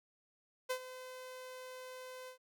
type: tone with ADSR envelope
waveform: sawtooth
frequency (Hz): 511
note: C5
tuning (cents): -41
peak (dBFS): -29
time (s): 0.69-2.38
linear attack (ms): 16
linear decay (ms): 78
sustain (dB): -14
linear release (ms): 100
effects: none